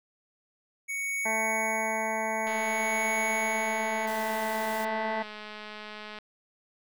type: tone with tremolo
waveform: square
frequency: 2229 Hz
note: C#7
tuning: 9 cents sharp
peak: -29 dBFS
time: 0.88-4.07 s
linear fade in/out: 20 ms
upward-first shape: sine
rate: 0.55 Hz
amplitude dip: 60%
type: harmonic tone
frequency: 220 Hz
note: A3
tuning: in tune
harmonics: 1 / 2 / 3 / 4 / 5 / 7 / 8 / 9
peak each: -38 / -40 / -33 / -32 / -42 / -42 / -47 / -37 dBFS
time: 1.25-5.23 s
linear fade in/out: 10 ms
type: click train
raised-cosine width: 0.3 ms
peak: -26 dBFS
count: 789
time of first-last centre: 2.47-6.187 s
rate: 212 Hz
type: noise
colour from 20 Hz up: white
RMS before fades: -43 dBFS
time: 4.07-4.85 s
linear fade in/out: 5 ms
effects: none